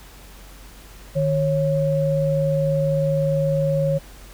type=tone pair together; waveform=sine; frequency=153.3 / 548.7 Hz; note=D#3 / C#5; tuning=-25 / -18 cents; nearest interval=octave + minor seventh; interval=2207 cents; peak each=-20 dBFS; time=1.15-3.99 s; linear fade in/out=20 ms; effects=added 47 Hz sine -42 dBFS peak until 4.33 s + pink hiss -46 dBFS RMS until 4.33 s